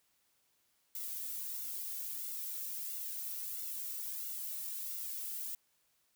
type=noise with flanger; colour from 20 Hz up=violet; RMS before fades=-41 dBFS; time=0.95-5.55 s; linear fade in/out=2 ms; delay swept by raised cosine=1.4 to 2.29 ms; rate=1.5 Hz; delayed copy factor=+0.85; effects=white hiss -75 dBFS RMS until 6.15 s